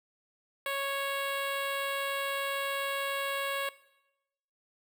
10% pulse tone with notch filter, 553 Hz, C#5, 4 cents flat, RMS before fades -33 dBFS, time 0.66-3.69 s, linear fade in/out 2 ms, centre 6500 Hz, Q 1.1, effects noise-tail reverb RT60 0.9 s tail -18 dB re dry

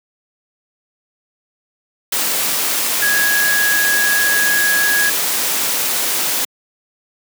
sine tone in noise, 1661.2 Hz, G#6, in tune, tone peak -14 dBFS, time 3.02-5.1 s, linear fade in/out 5 ms, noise white, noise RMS -18 dBFS, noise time 2.12-6.45 s, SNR +1 dB, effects high-pass 200 Hz 12 dB/octave

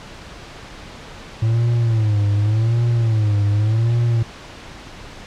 triangle tone with vibrato, 110 Hz, A2, in tune, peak -12 dBFS, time 1.42-4.23 s, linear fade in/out 5 ms, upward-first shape sine, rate 0.87 Hz, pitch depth 130 cents each way, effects pink hiss -37 dBFS RMS until 5.26 s + low-pass 5000 Hz 12 dB/octave

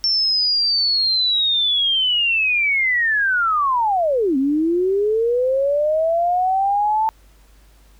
sine linear two-way sweep, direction down then up, 5430 to 260.1 to 890 Hz, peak -15 dBFS, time 0.04-7.09 s, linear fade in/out 0 ms, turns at 4.37 s, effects added 50 Hz sine -48 dBFS peak until 7.99 s + pink hiss -56 dBFS RMS until 7.99 s

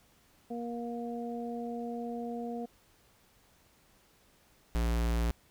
harmonic tone, 236.3 Hz, A#3, 24 cents sharp, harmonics 1 / 2 / 3, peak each -37 / -40 / -42 dBFS, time 0.5-2.66 s, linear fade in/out 10 ms
square tone, 57.8 Hz, A#1, 14 cents flat, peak -28 dBFS, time 4.75-5.31 s, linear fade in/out 0 ms
effects pink hiss -65 dBFS RMS until 5.5 s

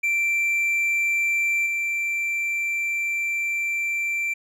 triangle tone with level steps, 2349 Hz, D7, in tune, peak -18 / -21 dBFS, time 0.03-4.34 s, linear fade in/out 10 ms, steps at 1.66 s, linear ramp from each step 5 ms, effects none

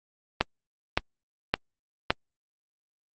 click train, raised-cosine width 0.3 ms, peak -4 dBFS, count 4, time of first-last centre 0.41-2.105 s, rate 1.77 Hz, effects Opus 32 kbps

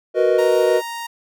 triangle chord, B major seventh, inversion second, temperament equal, 370 / 466.2 / 493.9 / 622.3 Hz, F#4 / A#4 / B4 / D#5, 0 / 0 / 0 / 0 cents, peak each -17 dBFS, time 0.14-0.82 s, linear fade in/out 50 ms
sawtooth tone, 932.3 Hz, A#5, in tune, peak -23 dBFS, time 0.38-1.07 s, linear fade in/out 10 ms
effects none

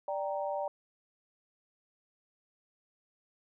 sine chord, G minor, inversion second, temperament equal, 587.3 / 784 / 932.3 Hz, D5 / G5 / Bb5, 0 / 0 / 0 cents, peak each -34 / -37 / -39 dBFS, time 0.08-0.68 s, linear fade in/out 2 ms, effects none

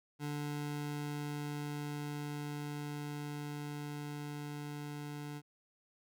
25% pulse tone with level ramp, 146.83 Hz, D3, in tune, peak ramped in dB -33 to -38 dBFS, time 0.19-5.42 s, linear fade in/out 50 ms, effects none

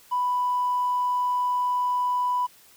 triangle tone, 990 Hz, B5, 4 cents sharp, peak -18 dBFS, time 0.11-2.47 s, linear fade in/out 20 ms, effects tanh soft clip ceiling -19 dBFS + white hiss -54 dBFS RMS until 2.76 s

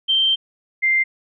sine tone pair in turn, 3136 / 2093 Hz, G7 / C7, 0 / 0 cents, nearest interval perfect fifth, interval 700 cents, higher first, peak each -14 dBFS, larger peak neither, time 0.08-0.36 / 0.82-1.04 s, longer first, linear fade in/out 20 ms, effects none

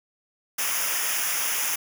white noise with comb filter, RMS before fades -26 dBFS, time 0.58-1.76 s, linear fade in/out 10 ms, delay 0.24 ms, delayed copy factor -0.85, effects none

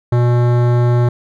sine tone with hard clipping, 121.1 Hz, B2, 34 cents flat, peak -12 dBFS, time 0.12-1.09 s, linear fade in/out 5 ms, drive 17 dB, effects none

